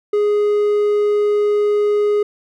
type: tone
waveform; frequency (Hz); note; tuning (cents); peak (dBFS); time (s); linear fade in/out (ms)
triangle; 415.3; G#4; 0; -11; 0.13-2.23; 5
effects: none